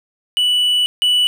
triangle tone pair in turn, 2960 / 2960 Hz, F#7 / F#7, 0 / 0 cents, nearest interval unison, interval 0 cents, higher neither, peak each -11 / -10 dBFS, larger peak second, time 0.37-0.86 / 1.02-1.27 s, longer first, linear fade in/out 0 ms, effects none

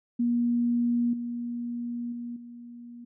sine tone with level steps, 238.7 Hz, A#3, 41 cents sharp, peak -22 / -30 / -33 / -41 dBFS, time 0.19-3.05 s, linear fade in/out 10 ms, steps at 1.13 / 2.12 / 2.36 s, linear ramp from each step 5 ms, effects none

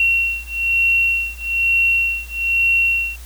sine beating tone pair, 2731 / 2732.1 Hz, F7 / F7, -39 / -39 cents, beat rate 1.1 Hz, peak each -18 / -18 dBFS, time 0-3.16 s, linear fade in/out 2 ms, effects added 60 Hz sine -33 dBFS peak until 3.25 s + white hiss -43 dBFS RMS until 3.25 s

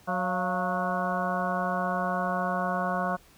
harmonic tone with a mistuned harmonic, 183.5 Hz, F#3, 14 cents flat, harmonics 1 / 2 / 3 / 4 / 5 / 6 / 7 / 8, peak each -32 / -42 / -34 / -31 / -38 / -32 / -39 / -35 dBFS, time 0.07-3.17 s, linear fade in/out 20 ms, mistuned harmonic 4, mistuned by -75 cents, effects pink hiss -57 dBFS RMS until 3.37 s

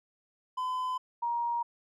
triangle / sine tone pair in turn, 1015 / 944.1 Hz, B5 / A#5, +47 / +22 cents, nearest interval minor second, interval 125 cents, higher first, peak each -28 dBFS, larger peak neither, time 0.57-0.98 / 1.22-1.63 s, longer neither, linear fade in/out 10 ms, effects none

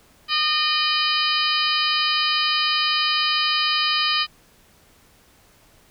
harmonic tone with a mistuned harmonic, 611 Hz, D#5, 32 cents flat, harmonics 2 / 3 / 4 / 5 / 6 / 7 / 8, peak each -25 / -29 / -27 / -23 / -29 / -29 / -25 dBFS, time 0.28-4.27 s, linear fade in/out 50 ms, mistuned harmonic 6, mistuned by +100 cents, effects pink hiss -55 dBFS RMS until 5.9 s

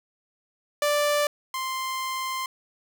sawtooth tone pair in turn, 587.3 / 1046.4 Hz, D5 / C6, 0 / 0 cents, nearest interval minor seventh, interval 1000 cents, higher second, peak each -17 / -24 dBFS, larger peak first, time 0.82-1.27 / 1.54-2.46 s, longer second, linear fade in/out 2 ms, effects none

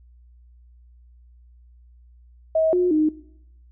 sine tone with pitch steps, 639 / 359.5 / 308.4 Hz, D#5 / F#4 / D#4, +46 / -50 / -15 cents, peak -16 dBFS, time 2.55-3.09 s, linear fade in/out 5 ms, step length 180 ms, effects noise-tail reverb RT60 0.8 s tail -20 dB re dry + added 60 Hz sine -48 dBFS peak until 3.71 s

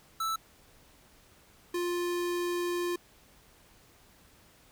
square tone pair in turn, 1318.5 / 350.7 Hz, E6 / F4, 0 / +7 cents, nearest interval octave + major seventh, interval 2293 cents, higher first, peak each -30 / -30 dBFS, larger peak neither, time 0.2-0.36 / 1.74-2.96 s, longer second, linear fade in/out 5 ms, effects pink hiss -60 dBFS RMS until 4.71 s

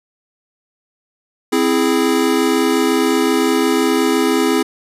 square chord, C augmented, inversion none, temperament equal, 261.6 / 329.6 / 415.3 Hz, C4 / E4 / G#4, 0 / 0 / 0 cents, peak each -18 dBFS, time 1.52-4.63 s, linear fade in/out 10 ms, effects resampled to 32000 Hz

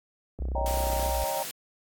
click train, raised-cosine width 2 ms, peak -26 dBFS, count 23, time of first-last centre 0.39-1.093 s, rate 31.3 Hz
sine tone with vibrato, 61.9 Hz, B1, 5 cents sharp, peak -28 dBFS, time 0.4-1.24 s, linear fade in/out 0 ms, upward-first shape square, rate 3.3 Hz, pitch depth 38 cents each way
sine chord, Eb dominant seventh, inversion third, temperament equal, 554.4 / 622.3 / 784 / 932.3 Hz, Db5 / Eb5 / G5 / Bb5, 0 / 0 / 0 / 0 cents, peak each -33 dBFS, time 0.55-1.43 s, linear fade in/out 5 ms
white high-pass noise, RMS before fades -36 dBFS, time 0.66-1.51 s, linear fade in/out 0 ms, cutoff 110 Hz, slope 96 dB/octave
effects AAC 64 kbps

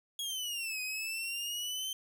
sawtooth exponential two-way sweep, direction down then up, 3335 to 2496 to 3116 Hz, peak -32 dBFS, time 0.19-1.93 s, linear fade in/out 2 ms, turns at 0.81 s, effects none

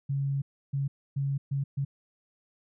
sine tone bursts at uneven times, 138.59 Hz, C#3, in tune, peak -26 dBFS, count 5, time 0.09-0.42 / 0.73-0.88 / 1.16-1.38 / 1.51-1.64 / 1.77-1.85 s, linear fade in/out 10 ms, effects none

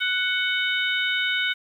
harmonic tone with a mistuned harmonic, 740 Hz, F#5, in tune, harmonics 2 / 3 / 4 / 5, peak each -25 / -27 / -28 / -29 dBFS, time 0-1.54 s, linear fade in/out 20 ms, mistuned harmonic 4, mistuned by +29 cents, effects 9-bit

